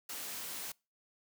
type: noise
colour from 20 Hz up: white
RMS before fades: -42 dBFS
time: 0.09-0.72 s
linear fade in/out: 5 ms
effects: noise-tail reverb RT60 0.3 s tail -26 dB re dry + high-pass 150 Hz 12 dB/octave